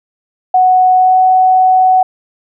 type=tone with pitch glide; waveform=sine; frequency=740 to 746 Hz; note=F#5 to F#5; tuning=0 to +14 cents; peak=-5 dBFS; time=0.54-2.03 s; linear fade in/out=5 ms; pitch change=+14 cents; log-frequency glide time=0.96-1.18 s; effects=none